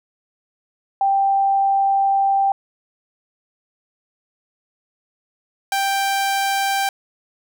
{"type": "tone pair in turn", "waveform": ["sine", "sawtooth"], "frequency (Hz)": [786, 786], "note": ["G5", "G5"], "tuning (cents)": [4, 4], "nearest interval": "unison", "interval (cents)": 0, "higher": "neither", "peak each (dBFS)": -14, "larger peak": "neither", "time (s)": [[1.01, 2.52], [5.72, 6.89]], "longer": "first", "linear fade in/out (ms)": 2, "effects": []}